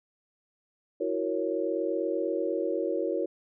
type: chord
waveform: sine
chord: F# dominant seventh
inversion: third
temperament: equal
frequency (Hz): 329.6 / 370 / 466.2 / 554.4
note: E4 / F#4 / A#4 / C#5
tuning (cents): 0 / 0 / 0 / 0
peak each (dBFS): -32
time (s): 1-3.26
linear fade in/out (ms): 10
effects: none